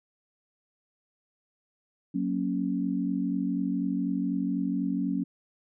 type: chord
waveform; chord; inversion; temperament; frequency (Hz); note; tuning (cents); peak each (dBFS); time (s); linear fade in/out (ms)
sine; F# major; none; equal; 185 / 233.1 / 277.2; F#3 / A#3 / C#4; 0 / 0 / 0; -30 / -32 / -29; 2.14-5.24; 10
effects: none